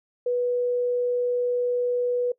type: tone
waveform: sine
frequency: 490 Hz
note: B4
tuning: 14 cents flat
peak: -21 dBFS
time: 0.26-2.32 s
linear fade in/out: 5 ms
effects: noise-tail reverb RT60 0.1 s tail -20 dB re dry